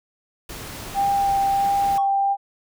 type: noise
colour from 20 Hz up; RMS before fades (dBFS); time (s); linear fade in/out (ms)
pink; -35; 0.49-1.98; 5
type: tone with vibrato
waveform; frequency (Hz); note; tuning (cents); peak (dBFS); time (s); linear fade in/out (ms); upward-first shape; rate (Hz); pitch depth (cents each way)
sine; 793; G5; +20; -17; 0.94-2.37; 50; sine; 1.5; 9
type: tone with exponential decay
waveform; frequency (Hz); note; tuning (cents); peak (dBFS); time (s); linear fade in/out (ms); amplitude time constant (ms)
triangle; 1107; C#6; -3; -26; 1.98-2.15; 2; 36
effects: none